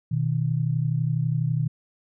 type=tone pair together; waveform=sine; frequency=123.47 / 155.56 Hz; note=B2 / D#3; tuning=0 / 0 cents; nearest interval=major third; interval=400 cents; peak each=-24 dBFS; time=0.11-1.68 s; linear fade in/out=10 ms; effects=none